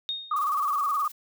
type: tone with exponential decay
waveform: sine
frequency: 3705 Hz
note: A#7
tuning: 11 cents flat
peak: -25 dBFS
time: 0.09-0.52 s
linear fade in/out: 0 ms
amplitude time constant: 93 ms
type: tone with vibrato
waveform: sine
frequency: 1176 Hz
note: D6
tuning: 2 cents sharp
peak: -23 dBFS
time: 0.31-1.08 s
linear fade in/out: 5 ms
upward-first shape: square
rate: 19 Hz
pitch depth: 77 cents each way
type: noise with tremolo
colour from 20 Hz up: blue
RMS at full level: -42 dBFS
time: 0.36-1.12 s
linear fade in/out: 5 ms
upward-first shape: sine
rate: 19 Hz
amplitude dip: 60%
effects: none